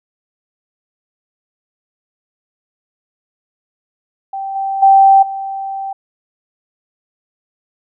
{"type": "tone with level steps", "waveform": "sine", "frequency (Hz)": 780, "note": "G5", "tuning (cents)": -9, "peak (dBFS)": [-20, -16, -4, -20], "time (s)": [4.33, 5.93], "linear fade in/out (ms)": 5, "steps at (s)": [4.55, 4.82, 5.22], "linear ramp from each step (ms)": 10, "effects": []}